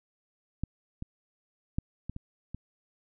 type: clicks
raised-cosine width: 5 ms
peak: -18 / -24 / -16 / -23 / -26 / -25 dBFS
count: 6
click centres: 0.636 / 1.024 / 1.785 / 2.096 / 2.164 / 2.546 s
effects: none